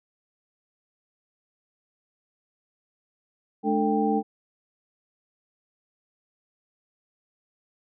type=tone cluster; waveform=sine; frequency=214.6 / 296.3 / 446 / 787 Hz; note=A3 / D4 / A4 / G5; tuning=-43 / +15 / +23 / +7 cents; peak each=-25 / -27 / -27 / -26 dBFS; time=3.63-4.23 s; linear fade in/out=50 ms; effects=none